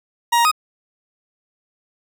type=tone with pitch steps; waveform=40% pulse; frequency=945 / 939 / 1250 Hz; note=A#5 / A#5 / D#6; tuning=+23 / +12 / +8 cents; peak=-12 dBFS; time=0.32-0.515 s; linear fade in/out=10 ms; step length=65 ms; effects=none